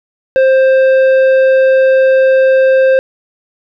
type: tone with tanh clipping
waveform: triangle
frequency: 527 Hz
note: C5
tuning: 12 cents sharp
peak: -7 dBFS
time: 0.36-2.99 s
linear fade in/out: 0 ms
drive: 13 dB
effects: none